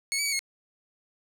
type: tone with pitch steps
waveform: 15% pulse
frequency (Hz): 2200 / 2288 / 2262 / 2167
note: C#7 / D7 / C#7 / C#7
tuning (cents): -14 / -46 / +34 / -40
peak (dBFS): -19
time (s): 0.12-0.392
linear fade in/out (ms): 0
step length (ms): 68
effects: none